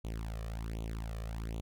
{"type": "tone with flanger", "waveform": "sawtooth", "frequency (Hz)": 55.5, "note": "A1", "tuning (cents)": 16, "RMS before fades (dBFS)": -39, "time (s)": [0.04, 1.61], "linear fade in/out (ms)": 10, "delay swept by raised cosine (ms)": [0.29, 1.69], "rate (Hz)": 1.3, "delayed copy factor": 0.9, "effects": []}